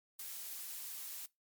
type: noise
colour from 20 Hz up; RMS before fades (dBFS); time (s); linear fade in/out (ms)
blue; -45; 0.19-1.26; 5
effects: noise-tail reverb RT60 0.2 s tail -22 dB re dry + MP3 96 kbps